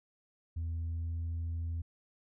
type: tone with pitch glide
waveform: sine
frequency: 82.6 to 83.22 Hz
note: E2 to E2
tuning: +4 to +17 cents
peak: -31 dBFS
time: 0.56-1.82 s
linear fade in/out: 10 ms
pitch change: +13 cents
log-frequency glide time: 0.8-1.15 s
effects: tanh soft clip ceiling -32 dBFS